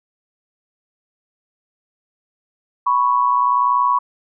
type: tone pair together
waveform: sine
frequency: 987.7 / 1108.7 Hz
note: B5 / C#6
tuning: 0 / 0 cents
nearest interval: major second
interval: 200 cents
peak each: -16 dBFS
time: 2.86-3.99 s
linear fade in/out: 10 ms
effects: none